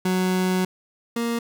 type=tone pair in turn; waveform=30% pulse; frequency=184.8 / 233.7 Hz; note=F#3 / A#3; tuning=-2 / +5 cents; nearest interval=major third; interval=407 cents; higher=second; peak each=-17 / -20 dBFS; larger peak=first; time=0.05-0.65 / 1.16-1.39 s; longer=first; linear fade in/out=5 ms; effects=none